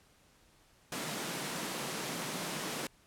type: high-pass noise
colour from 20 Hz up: pink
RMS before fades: -38 dBFS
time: 0.92-2.87 s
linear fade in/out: 2 ms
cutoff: 140 Hz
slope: 48 dB/octave
effects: pink hiss -65 dBFS RMS until 3.06 s + low-pass 12000 Hz 12 dB/octave